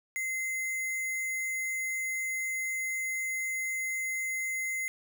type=tone with sample-and-hold; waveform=sine; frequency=2072 Hz; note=C7; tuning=17 cents flat; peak=-30 dBFS; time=0.16-4.88 s; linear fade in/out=0 ms; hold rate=8820 Hz; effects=none